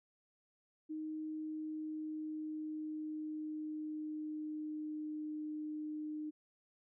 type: tone with pitch glide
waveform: sine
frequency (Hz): 311.1 to 304.9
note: D#4 to D#4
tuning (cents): 0 to -35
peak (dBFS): -39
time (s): 0.89-6.31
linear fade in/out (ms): 20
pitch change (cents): -35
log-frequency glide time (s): 1.23-5.44
effects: none